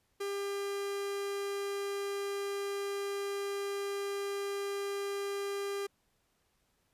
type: tone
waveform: 45% pulse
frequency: 400 Hz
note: G4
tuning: 35 cents sharp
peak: -34 dBFS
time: 0.2-5.87 s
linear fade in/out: 10 ms
effects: pink hiss -75 dBFS RMS until 6.93 s + resampled to 32000 Hz